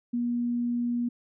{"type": "tone", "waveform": "sine", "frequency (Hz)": 240, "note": "B3", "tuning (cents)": -49, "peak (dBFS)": -25, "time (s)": [0.13, 1.09], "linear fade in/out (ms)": 10, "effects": []}